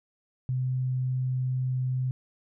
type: tone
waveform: sine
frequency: 128.4 Hz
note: C3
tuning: 32 cents flat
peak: -25 dBFS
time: 0.49-2.11 s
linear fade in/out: 0 ms
effects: none